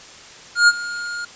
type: tone with ADSR envelope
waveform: square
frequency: 1420 Hz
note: F6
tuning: 28 cents sharp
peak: -8 dBFS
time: 0.55-1.25 s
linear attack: 130 ms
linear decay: 38 ms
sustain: -18 dB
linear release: 5 ms
effects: white hiss -41 dBFS RMS until 1.35 s + resampled to 16000 Hz